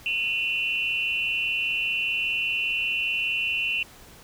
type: tone with amplitude modulation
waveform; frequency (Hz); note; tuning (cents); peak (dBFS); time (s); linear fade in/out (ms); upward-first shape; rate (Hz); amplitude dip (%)
sine; 2718; F7; -48; -19; 0.06-3.83; 2; sine; 225; 100
effects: pink hiss -49 dBFS RMS until 4.23 s